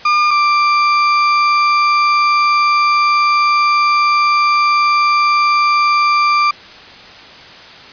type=tone pair in turn; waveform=35% pulse; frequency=1203 / 1180.3 Hz; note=D6 / D6; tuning=+41 / +8 cents; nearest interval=unison; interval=33 cents; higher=first; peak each=-8 dBFS; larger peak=neither; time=0.05-0.31 / 0.31-6.51 s; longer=second; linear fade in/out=5 ms; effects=white hiss -36 dBFS RMS until 7.92 s + resampled to 11025 Hz